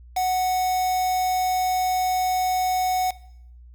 triangle tone with quantisation, 740 Hz, F#5, in tune, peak -18 dBFS, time 0.16-3.11 s, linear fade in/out 10 ms, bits 5, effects noise-tail reverb RT60 0.7 s tail -19 dB re dry + added 60 Hz sine -43 dBFS peak until 3.74 s

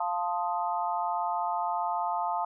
sine chord, F dominant seventh, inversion none, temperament equal, 698.5 / 880 / 1046.5 / 1244.5 Hz, F5 / A5 / C6 / Eb6, 0 / 0 / 0 / 0 cents, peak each -32 / -30 / -36 / -36 dBFS, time 0-2.45 s, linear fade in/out 5 ms, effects none

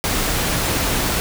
pink noise, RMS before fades -20 dBFS, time 0.04-1.2 s, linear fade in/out 0 ms, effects none

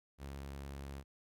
sawtooth tone with vibrato, 69.2 Hz, C#2, 2 cents flat, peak -40 dBFS, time 0.18-1.04 s, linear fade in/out 50 ms, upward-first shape sine, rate 17 Hz, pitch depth 18 cents each way, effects none

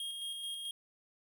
square tone with tremolo, 3248 Hz, G#7, 39 cents flat, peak -38 dBFS, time 0-0.71 s, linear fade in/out 2 ms, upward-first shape square, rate 4.6 Hz, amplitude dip 30%, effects none

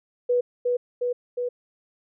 sine tone with echo, 490 Hz, B4, 14 cents flat, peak -18 dBFS, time 0.29-0.41 s, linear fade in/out 10 ms, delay 360 ms, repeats 3, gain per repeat -2 dB, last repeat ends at 1.49 s, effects none

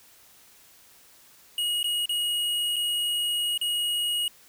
square tone with dropouts, 2889 Hz, F#7, 42 cents flat, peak -25 dBFS, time 1.58-4.28 s, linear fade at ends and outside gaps 2 ms, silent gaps 1.83-1.842 / 2.057-2.093 / 2.76-2.764 / 3.577-3.613 s, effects white hiss -55 dBFS RMS until 4.48 s

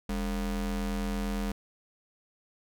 square ring-modulated tone, 123.47 Hz, B2, in tune, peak -27 dBFS, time 0.09-1.52 s, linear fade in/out 5 ms, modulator 79.1 Hz, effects none

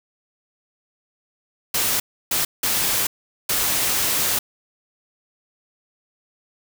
white noise bursts at uneven times, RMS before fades -21 dBFS, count 4, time 1.74-2 / 2.31-2.45 / 2.63-3.07 / 3.49-4.39 s, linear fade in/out 5 ms, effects none

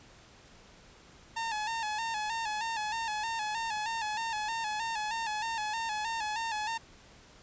sawtooth tone with vibrato, 880 Hz, A5, in tune, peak -28 dBFS, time 1.36-6.78 s, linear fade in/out 10 ms, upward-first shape square, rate 3.2 Hz, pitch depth 61 cents each way, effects pink hiss -56 dBFS RMS until 7.42 s + resampled to 16000 Hz

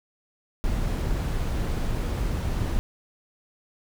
brown noise, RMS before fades -26 dBFS, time 0.64-2.79 s, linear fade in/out 0 ms, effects none

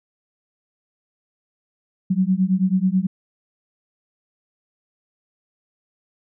sine beating tone pair, 182.8 / 192 Hz, F#3 / G3, -21 / -36 cents, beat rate 9.2 Hz, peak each -19 dBFS, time 2.1-3.07 s, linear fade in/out 10 ms, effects none

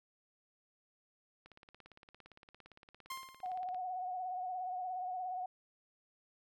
click train, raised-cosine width 0.3 ms, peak -40 dBFS, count 41, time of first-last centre 1.46-3.746 s, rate 17.5 Hz
sawtooth tone with exponential decay, 1055 Hz, C6, 14 cents sharp, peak -35 dBFS, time 3.1-3.61 s, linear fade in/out 5 ms, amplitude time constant 110 ms
sine tone with vibrato, 735 Hz, F#5, 12 cents flat, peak -37 dBFS, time 3.43-5.46 s, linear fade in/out 5 ms, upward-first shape sine, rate 17 Hz, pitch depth 42 cents each way
effects none

